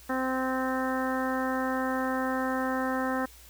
harmonic tone, 260 Hz, C4, 11 cents flat, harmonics 1 / 2 / 3 / 4 / 5 / 6 / 7, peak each -30 / -33 / -35 / -36 / -37 / -38 / -38 dBFS, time 0.09-3.26 s, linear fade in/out 10 ms, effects added 60 Hz sine -53 dBFS peak until 3.49 s + white hiss -53 dBFS RMS until 3.49 s

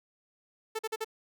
sawtooth tone bursts, 440.8 Hz, A4, 3 cents sharp, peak -27 dBFS, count 4, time 0.75-1.046 s, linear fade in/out 10 ms, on 41 ms, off 44 ms, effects none

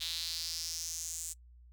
sawtooth tone with high-pass filter sweep, 164.8 Hz, E3, in tune, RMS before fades -39 dBFS, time 0-1.34 s, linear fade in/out 20 ms, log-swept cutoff 3700 to 7700 Hz, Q 4.1, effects noise-tail reverb RT60 0.1 s tail -24 dB re dry + added 60 Hz sine -54 dBFS peak until 1.72 s

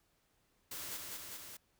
white noise with echo, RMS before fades -44 dBFS, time 0.71-0.97 s, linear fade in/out 5 ms, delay 200 ms, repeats 3, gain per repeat -2 dB, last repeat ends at 1.57 s, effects pink hiss -75 dBFS RMS until 1.79 s

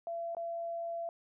sine tone with dropouts, 676 Hz, E5, 43 cents sharp, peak -35 dBFS, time 0.07-1.09 s, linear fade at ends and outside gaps 1 ms, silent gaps 0.349-0.368 s, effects none

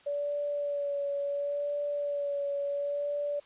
sine tone with vibrato, 573 Hz, D5, 43 cents flat, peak -29 dBFS, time 0.06-3.4 s, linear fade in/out 10 ms, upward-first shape sine, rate 0.71 Hz, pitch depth 22 cents each way, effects white hiss -59 dBFS RMS until 3.45 s + resampled to 8000 Hz

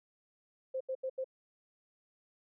sine tone bursts, 523 Hz, C5, 1 cent flat, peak -33 dBFS, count 4, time 0.74-1.244 s, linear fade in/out 10 ms, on 66 ms, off 80 ms, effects none

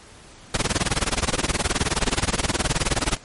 pink noise with tremolo, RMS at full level -19 dBFS, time 0.54-3.17 s, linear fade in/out 2 ms, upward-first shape sine, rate 19 Hz, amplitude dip 100%, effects pink hiss -46 dBFS RMS until 3.24 s + MP3 48 kbps

